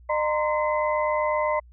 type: tone cluster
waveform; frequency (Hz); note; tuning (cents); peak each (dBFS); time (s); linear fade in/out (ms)
sine; 607 / 929 / 1037 / 2034; D#5 / A#5 / C6 / C7; -43 / -6 / -16 / -50; -24 / -28 / -27 / -32; 0.09-1.6; 10
effects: added 60 Hz sine -47 dBFS peak until 1.72 s

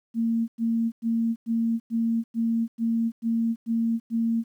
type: tone bursts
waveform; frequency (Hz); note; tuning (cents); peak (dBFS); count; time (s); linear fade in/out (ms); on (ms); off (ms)
sine; 228.9; A#3; -31; -21; 10; 0.14-4.44; 50; 340; 100
effects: 10-bit

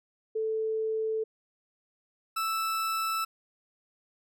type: tone pair in turn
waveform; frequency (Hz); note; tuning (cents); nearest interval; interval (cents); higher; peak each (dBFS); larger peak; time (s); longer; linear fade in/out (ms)
sine / 40% pulse; 440 / 1318.5; A4 / E6; 0 / 0; octave + perfect fifth; 1900; second; -27; neither; 0.35-1.24 / 2.36-3.25; neither; 10
effects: none

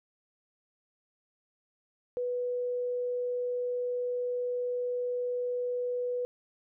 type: tone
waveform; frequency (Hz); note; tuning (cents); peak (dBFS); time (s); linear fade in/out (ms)
sine; 492.3; B4; -6; -29; 2.17-6.25; 0
effects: none

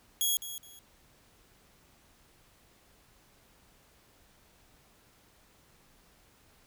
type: tone with echo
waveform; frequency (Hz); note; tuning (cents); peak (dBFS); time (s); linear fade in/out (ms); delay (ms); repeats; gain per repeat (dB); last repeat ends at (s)
10% pulse; 3322; G#7; 0; -18; 0.21-0.37; 0; 210; 2; -12; 0.79
effects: pink hiss -63 dBFS RMS until 6.66 s

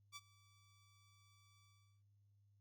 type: tone with ADSR envelope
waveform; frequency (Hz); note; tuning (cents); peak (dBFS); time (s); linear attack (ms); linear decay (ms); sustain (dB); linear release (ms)
10% pulse; 1156; D6; -28; -40; 0.12-2.03; 42; 36; -23; 400
effects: added 101 Hz sine -70 dBFS peak until 2.6 s + Opus 48 kbps

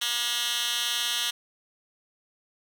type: tone with high-pass filter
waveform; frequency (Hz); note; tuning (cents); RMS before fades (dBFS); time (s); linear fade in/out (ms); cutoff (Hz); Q
10% pulse; 238.8; A#3; +42; -28; 0.01-1.31; 10; 2800; 2.1
effects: none

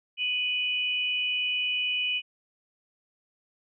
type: tone pair together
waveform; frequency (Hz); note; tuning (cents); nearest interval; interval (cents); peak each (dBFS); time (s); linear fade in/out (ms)
sine; 2489 / 2960; D#7 / F#7; 0 / 0; minor third; 300; -28; 0.17-2.22; 50
effects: none

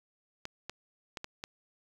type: clicks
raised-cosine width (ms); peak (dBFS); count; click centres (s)
0.2; -21; 5; 0.454 / 0.696 / 1.172 / 1.244 / 1.439
effects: 8-bit

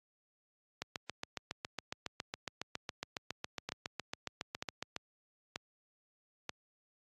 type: two click trains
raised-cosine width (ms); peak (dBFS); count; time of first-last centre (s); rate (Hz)
0.2; -20 / -20; 4 / 31; 3.69-6.494 / 0.82-4.964; 1.07 / 7.24
effects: high-pass 80 Hz 12 dB/octave + AAC 32 kbps

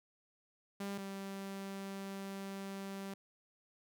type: tone pair in turn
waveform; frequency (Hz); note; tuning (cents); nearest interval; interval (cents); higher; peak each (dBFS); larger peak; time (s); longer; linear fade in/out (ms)
sawtooth; 198.9 / 195.6; G3 / G3; +25 / -4; unison; 29; first; -35 / -38; first; 0.8-0.98 / 0.98-3.14; second; 5
effects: none

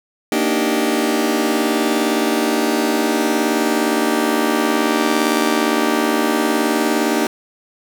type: chord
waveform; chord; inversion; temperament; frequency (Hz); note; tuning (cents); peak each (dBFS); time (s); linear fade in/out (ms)
sawtooth; Eb major seventh; second; just; 233.3 / 291.7 / 311.1 / 388.9; Bb3 / D4 / Eb4 / G4; +2 / -12 / 0 / -14; -17; 0.32-7.27; 2
effects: none

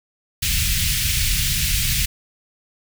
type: band-stop noise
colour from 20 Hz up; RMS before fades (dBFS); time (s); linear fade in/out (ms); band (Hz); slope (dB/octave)
pink; -20; 0.42-2.06; 10; 140 to 2200; 24
effects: none

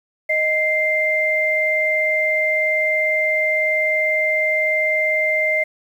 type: tone pair together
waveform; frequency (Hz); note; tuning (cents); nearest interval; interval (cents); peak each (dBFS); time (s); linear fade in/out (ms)
sine; 623.1 / 2093; D#5 / C7; +2 / 0; octave + major sixth; 2098; -21 / -17; 0.29-5.64; 10
effects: 8-bit

